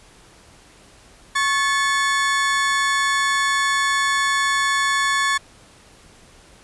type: tone pair together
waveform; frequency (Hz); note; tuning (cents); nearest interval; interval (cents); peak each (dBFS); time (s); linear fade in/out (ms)
35% pulse; 1100 / 1732.1; C#6 / A6; -14 / -28; minor sixth; 786; -19 / -18; 1.35-5.38; 10
effects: pink hiss -49 dBFS RMS until 6.63 s + resampled to 24000 Hz